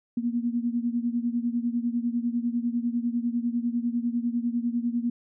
sine beating tone pair, 234.8 / 244.8 Hz, A#3 / B3, +13 / -15 cents, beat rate 10 Hz, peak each -26 / -29 dBFS, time 0.17-5.1 s, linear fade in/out 5 ms, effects none

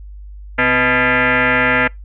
sine tone with frequency modulation, 120 Hz, B2, 49 cents flat, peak -11 dBFS, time 0.58-1.88 s, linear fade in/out 10 ms, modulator 375 Hz, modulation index 5.9, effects noise-tail reverb RT60 0.2 s tail -26 dB re dry + added 50 Hz sine -31 dBFS peak until 2.04 s

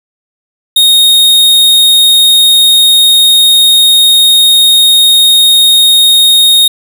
45% pulse tone, 3719 Hz, A#7, 5 cents flat, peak -3 dBFS, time 0.76-6.68 s, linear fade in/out 5 ms, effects none

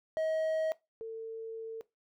triangle / sine tone pair in turn, 635 / 449 Hz, D#5 / A4, +35 / +35 cents, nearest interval tritone, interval 600 cents, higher first, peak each -27 / -37 dBFS, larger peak first, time 0.17-0.72 / 1.01-1.81 s, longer second, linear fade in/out 0 ms, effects noise-tail reverb RT60 0.2 s tail -19 dB re dry

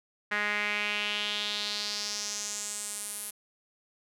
sawtooth tone with band-pass filter sweep, 207.7 Hz, G#3, in tune, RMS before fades -33 dBFS, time 0.31-3.31 s, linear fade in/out 10 ms, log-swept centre 1800 to 11000 Hz, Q 3.4, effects none

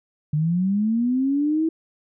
sine linear sweep, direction up, 146.2 to 326.9 Hz, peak -18 dBFS, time 0.33-1.69 s, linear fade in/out 5 ms, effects none

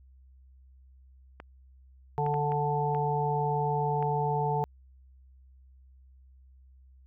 clicks, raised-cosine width 0.5 ms, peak -27 dBFS, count 6, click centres 1.401 / 2.264 / 2.341 / 2.52 / 2.948 / 4.026 s
harmonic tone, 146.83 Hz, D3, in tune, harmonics 1 / 3 / 5 / 6, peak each -30 / -32 / -33 / -30 dBFS, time 2.18-4.64 s, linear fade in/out 0 ms
effects added 65 Hz sine -53 dBFS peak until 7.06 s

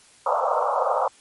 pink band-pass noise, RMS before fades -22 dBFS, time 0.26-1.08 s, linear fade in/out 5 ms, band 490 to 1300 Hz, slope 96 dB/octave, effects white hiss -53 dBFS RMS until 1.2 s + MP3 48 kbps

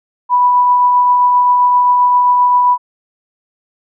sine tone with tremolo, 986 Hz, B5, 3 cents flat, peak -6 dBFS, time 0.29-2.78 s, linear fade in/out 50 ms, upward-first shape triangle, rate 7.6 Hz, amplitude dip 25%, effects none

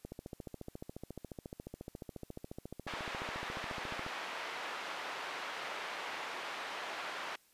click train, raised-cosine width 2 ms, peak -30 dBFS, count 58, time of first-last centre 0.05-4.064 s, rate 14.2 Hz
pink band-pass noise, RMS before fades -42 dBFS, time 2.87-7.36 s, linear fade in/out 5 ms, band 720 to 2900 Hz, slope 12 dB/octave
effects white hiss -68 dBFS RMS until 7.53 s + resampled to 32000 Hz

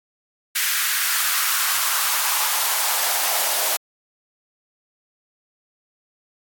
white noise with high-pass filter sweep, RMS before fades -21 dBFS, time 0.55-3.77 s, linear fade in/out 10 ms, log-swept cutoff 1700 to 630 Hz, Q 2.2, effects AAC 64 kbps

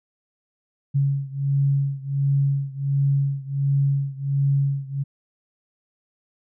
sine beating tone pair, 138.59 / 139.99 Hz, C#3 / C#3, 0 / +17 cents, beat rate 1.4 Hz, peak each -21 / -23 dBFS, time 0.94-5.04 s, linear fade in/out 20 ms, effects none

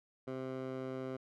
15% pulse tone with band-pass filter, 130.81 Hz, C3, in tune, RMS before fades -41 dBFS, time 0.27-1.17 s, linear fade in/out 10 ms, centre 480 Hz, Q 0.64, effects none

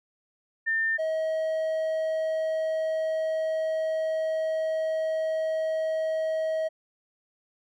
sine / triangle tone pair in turn, 1800 / 636.4 Hz, A6 / D#5, +39 / +39 cents, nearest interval octave + tritone, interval 1800 cents, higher first, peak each -23 dBFS, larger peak neither, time 0.66-0.98 / 0.98-6.69 s, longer second, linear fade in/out 20 ms, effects none

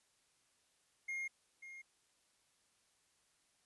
triangle tone with echo, 2134 Hz, C7, 34 cents sharp, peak -37 dBFS, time 1.08-1.28 s, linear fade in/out 10 ms, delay 540 ms, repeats 1, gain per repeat -11 dB, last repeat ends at 1.82 s, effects white hiss -75 dBFS RMS until 3.65 s + resampled to 24000 Hz

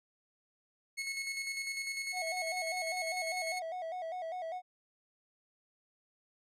sawtooth tone with tremolo, 2185 Hz, C#7, 26 cents flat, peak -31 dBFS, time 0.97-3.6 s, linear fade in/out 20 ms, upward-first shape square, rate 10 Hz, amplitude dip 40%
triangle tone with vibrato, 691 Hz, F5, 19 cents flat, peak -35 dBFS, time 2.12-4.62 s, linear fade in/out 50 ms, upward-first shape square, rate 5 Hz, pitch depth 100 cents each way
effects low-pass 11000 Hz 12 dB/octave

